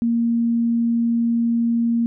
sine tone, 233.1 Hz, A#3, in tune, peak -16 dBFS, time 0.02-2.06 s, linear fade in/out 0 ms, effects none

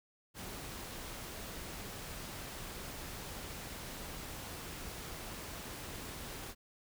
pink noise, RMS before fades -45 dBFS, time 0.34-6.55 s, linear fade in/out 50 ms, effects none

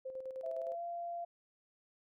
sine tone with tremolo, 523.3 Hz, C5, in tune, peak -39 dBFS, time 0.05-0.75 s, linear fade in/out 10 ms, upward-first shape square, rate 9.7 Hz, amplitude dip 50%
sine tone with pitch glide, 659.3 to 688.9 Hz, E5 to F5, 0 to -24 cents, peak -38 dBFS, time 0.43-1.25 s, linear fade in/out 10 ms, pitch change +76 cents, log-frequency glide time 0.59-0.83 s
effects none

